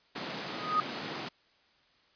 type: high-pass noise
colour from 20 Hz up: pink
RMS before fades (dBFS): -38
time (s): 0.15-1.29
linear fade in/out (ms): 10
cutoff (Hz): 160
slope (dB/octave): 24
type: tone with exponential growth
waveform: sine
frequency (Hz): 1244.5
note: D#6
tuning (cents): 0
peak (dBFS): -21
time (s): 0.45-0.8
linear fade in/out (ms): 1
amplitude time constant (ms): 76
effects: white hiss -66 dBFS RMS until 2.15 s + resampled to 11025 Hz